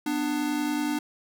square tone pair together, 246.9 / 297.3 Hz, B3 / D4, 0 / +21 cents, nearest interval minor third, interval 321 cents, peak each -32 / -27 dBFS, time 0.06-0.99 s, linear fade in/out 5 ms, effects none

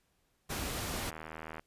pink noise, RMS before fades -37 dBFS, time 0.49-1.11 s, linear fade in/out 20 ms
click train, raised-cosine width 0.5 ms, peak -28 dBFS, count 53, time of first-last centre 0.94-1.595 s, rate 79.4 Hz
effects pink hiss -75 dBFS RMS until 1.66 s + resampled to 32000 Hz

